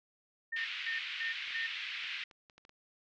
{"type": "tone bursts", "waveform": "sine", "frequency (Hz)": 1821, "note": "A#6", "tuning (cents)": -41, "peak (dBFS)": -34, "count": 4, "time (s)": [0.52, 1.67], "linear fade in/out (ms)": 10, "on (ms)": 130, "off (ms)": 210}
{"type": "band-pass noise", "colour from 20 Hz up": "white", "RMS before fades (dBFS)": -40, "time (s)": [0.56, 2.24], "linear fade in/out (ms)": 5, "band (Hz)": [1900, 3200], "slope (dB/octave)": 24}
{"type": "clicks", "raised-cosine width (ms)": 0.2, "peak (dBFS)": -39, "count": 8, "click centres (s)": [1.476, 1.507, 2.043, 2.312, 2.498, 2.58, 2.651, 2.694]}
{"effects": ["low-pass 5000 Hz 12 dB/octave"]}